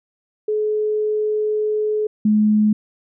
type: tone pair in turn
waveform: sine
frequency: 426.3 / 212.5 Hz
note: G#4 / G#3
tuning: +45 / +40 cents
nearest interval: octave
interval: 1205 cents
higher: first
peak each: -17 / -12 dBFS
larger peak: second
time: 0.48-2.07 / 2.25-2.73 s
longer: first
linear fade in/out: 5 ms
effects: none